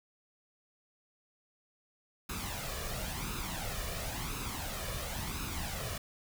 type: noise with flanger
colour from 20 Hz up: pink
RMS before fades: -38 dBFS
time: 2.29-5.98 s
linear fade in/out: 5 ms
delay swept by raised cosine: 0.77 to 1.73 ms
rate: 0.96 Hz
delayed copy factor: +0.6
effects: none